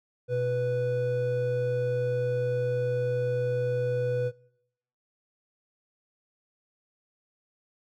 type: tone pair together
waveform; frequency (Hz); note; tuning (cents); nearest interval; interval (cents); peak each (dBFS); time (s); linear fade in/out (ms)
triangle; 123.47 / 493.9; B2 / B4; 0 / 0; 2 octaves; 2400; -28 / -24; 0.28-4.32; 50
effects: noise-tail reverb RT60 0.9 s tail -25 dB re dry